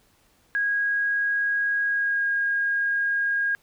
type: tone with pitch glide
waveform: sine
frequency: 1644 to 1628.9 Hz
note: G#6 to G#6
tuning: -18 to -34 cents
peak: -21 dBFS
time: 0.55-3.55 s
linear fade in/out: 0 ms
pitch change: -16 cents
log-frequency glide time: 1.85-2.26 s
effects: pink hiss -62 dBFS RMS until 3.62 s